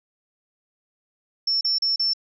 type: tone bursts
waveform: sine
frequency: 5400 Hz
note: E8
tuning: 41 cents sharp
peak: -19 dBFS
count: 4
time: 1.47-2.135 s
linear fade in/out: 5 ms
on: 140 ms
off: 35 ms
effects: none